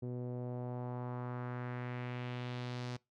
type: tone with low-pass filter sweep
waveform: sawtooth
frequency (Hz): 123.47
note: B2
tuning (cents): 0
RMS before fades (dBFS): -41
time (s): 0.02-2.97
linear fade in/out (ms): 10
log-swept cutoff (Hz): 400 to 5300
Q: 1.7
effects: noise-tail reverb RT60 0.2 s tail -22 dB re dry